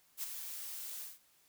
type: noise with ADSR envelope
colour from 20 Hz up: blue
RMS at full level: -37 dBFS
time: 0.17-1.19 s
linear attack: 61 ms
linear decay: 16 ms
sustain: -7 dB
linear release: 180 ms
effects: white hiss -69 dBFS RMS until 1.48 s